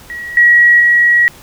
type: tone with level steps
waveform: sine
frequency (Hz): 1913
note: A#6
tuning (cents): +44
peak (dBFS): -22 / -4 / -6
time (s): 0.1-1.28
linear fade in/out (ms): 0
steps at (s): 0.37 / 0.8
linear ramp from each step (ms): 2
effects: pink hiss -39 dBFS RMS until 1.42 s